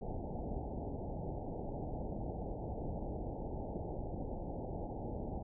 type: low-pass noise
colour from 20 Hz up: pink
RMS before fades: -41 dBFS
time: 0.01-5.43 s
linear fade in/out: 10 ms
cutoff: 860 Hz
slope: 96 dB/octave
effects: none